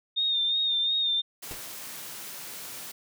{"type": "tone with vibrato", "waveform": "sine", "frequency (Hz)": 3657, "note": "A#7", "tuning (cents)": -34, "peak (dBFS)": -23, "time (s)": [0.16, 1.22], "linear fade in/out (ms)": 20, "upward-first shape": "sine", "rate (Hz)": 2.8, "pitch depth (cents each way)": 41}
{"type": "high-pass noise", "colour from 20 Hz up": "white", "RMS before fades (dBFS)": -40, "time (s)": [1.42, 2.92], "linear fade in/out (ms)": 10, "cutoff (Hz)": 100, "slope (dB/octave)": 96}
{"type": "noise with exponential decay", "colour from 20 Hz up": "pink", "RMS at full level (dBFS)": -35, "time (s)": [1.51, 1.64], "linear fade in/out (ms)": 1, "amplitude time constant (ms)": 28}
{"effects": []}